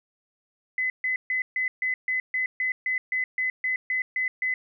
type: tone bursts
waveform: sine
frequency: 2023 Hz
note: B6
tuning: 41 cents sharp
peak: -23 dBFS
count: 15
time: 0.78-4.54 s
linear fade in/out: 2 ms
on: 120 ms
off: 140 ms
effects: none